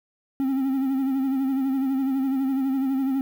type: tone with vibrato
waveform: triangle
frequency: 267.7 Hz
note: C4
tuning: 40 cents sharp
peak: -19 dBFS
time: 0.4-3.21 s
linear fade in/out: 0 ms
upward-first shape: sine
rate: 12 Hz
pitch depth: 48 cents each way
effects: 8-bit